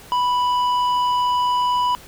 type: tone with tanh clipping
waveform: sine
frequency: 987.8 Hz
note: B5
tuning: in tune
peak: -18 dBFS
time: 0.12-1.95 s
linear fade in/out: 0 ms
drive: 9 dB
effects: pink hiss -43 dBFS RMS until 2.07 s